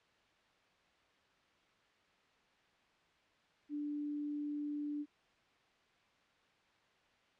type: tone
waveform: sine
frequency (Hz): 293.8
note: D4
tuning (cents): +1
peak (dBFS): -37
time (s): 3.69-5.06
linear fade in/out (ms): 50
effects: white hiss -70 dBFS RMS until 7.39 s + low-pass 3000 Hz 12 dB/octave